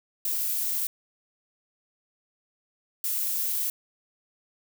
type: noise bursts at uneven times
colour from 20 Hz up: violet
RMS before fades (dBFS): -28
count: 2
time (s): 0.25-0.87 / 3.04-3.7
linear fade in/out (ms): 2
effects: none